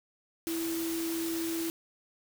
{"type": "tone in noise", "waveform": "sine", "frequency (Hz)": 330.5, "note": "E4", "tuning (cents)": 5, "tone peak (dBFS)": -31, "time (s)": [0.47, 1.7], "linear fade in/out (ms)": 0, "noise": "white", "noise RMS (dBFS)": -39, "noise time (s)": [0.47, 1.7], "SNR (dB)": 5, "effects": []}